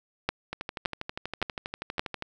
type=two click trains; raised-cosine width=0.3 ms; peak=-9 / -17 dBFS; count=4 / 22; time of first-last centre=0.29-1.995 / 0.53-2.224 s; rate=1.76 / 12.4 Hz; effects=none